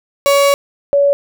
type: tone pair in turn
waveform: 35% pulse / sine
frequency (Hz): 562 / 565.9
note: C#5 / C#5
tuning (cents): +24 / +36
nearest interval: unison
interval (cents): 12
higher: second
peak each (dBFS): -7 / -8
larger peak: first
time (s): 0.26-0.54 / 0.93-1.13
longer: first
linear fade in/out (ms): 0
effects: none